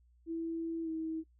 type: tone with pitch glide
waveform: sine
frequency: 329.6 to 320.8 Hz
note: E4 to E4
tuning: 0 to -47 cents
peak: -34 dBFS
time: 0.26-1.24 s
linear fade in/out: 50 ms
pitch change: -47 cents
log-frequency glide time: 0.83-0.89 s
effects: noise-tail reverb RT60 0.1 s tail -20 dB re dry + added 60 Hz sine -63 dBFS peak until 1.39 s